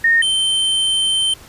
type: tone pair in turn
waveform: sine / square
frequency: 1840 / 3104 Hz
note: A#6 / G7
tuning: -23 / -18 cents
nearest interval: major sixth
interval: 905 cents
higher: second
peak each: -10 / -15 dBFS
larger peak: first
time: 0.04-0.22 / 0.22-1.34 s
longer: second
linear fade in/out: 5 ms
effects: pink hiss -42 dBFS RMS until 1.48 s + resampled to 32000 Hz